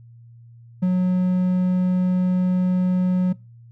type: tone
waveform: triangle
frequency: 182.6 Hz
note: F#3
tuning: 23 cents flat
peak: -14 dBFS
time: 0.82-3.33 s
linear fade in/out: 10 ms
effects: noise-tail reverb RT60 0.3 s tail -24 dB re dry + added 117 Hz sine -43 dBFS peak until 3.71 s